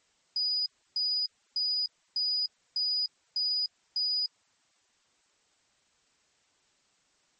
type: tone bursts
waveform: sine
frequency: 4941 Hz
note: D#8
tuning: 13 cents flat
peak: -26 dBFS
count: 7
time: 0.36-4.26 s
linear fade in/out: 2 ms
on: 300 ms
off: 300 ms
effects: white hiss -69 dBFS RMS until 7.39 s + MP3 32 kbps